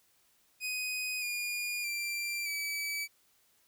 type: tone with pitch steps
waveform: sawtooth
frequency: 2500 / 2430 / 2362 / 2296 Hz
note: D#7 / D#7 / D7 / D7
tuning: +8 / -42 / +9 / -40 cents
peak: -30 dBFS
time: 0.6-3.08 s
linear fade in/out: 50 ms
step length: 620 ms
effects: white hiss -69 dBFS RMS until 3.67 s